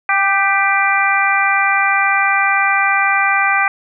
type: harmonic tone with a mistuned harmonic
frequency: 395.5 Hz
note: G4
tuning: 15 cents sharp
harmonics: 2 / 3 / 4 / 5 / 6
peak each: -18 / -18 / -18 / -18 / -18 dBFS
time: 0.09-3.68 s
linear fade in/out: 2 ms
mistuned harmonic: 4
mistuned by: -34 cents
effects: none